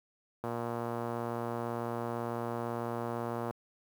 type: click train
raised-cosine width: 1 ms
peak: -22 dBFS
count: 363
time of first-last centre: 0.44-3.508 s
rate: 118 Hz
effects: high-pass 60 Hz 12 dB/octave + 8-bit